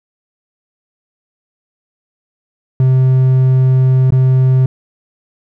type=tone with dropouts; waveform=triangle; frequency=130 Hz; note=C3; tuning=11 cents flat; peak=-5 dBFS; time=2.8-4.66 s; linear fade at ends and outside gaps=2 ms; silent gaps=4.106-4.122 s; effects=none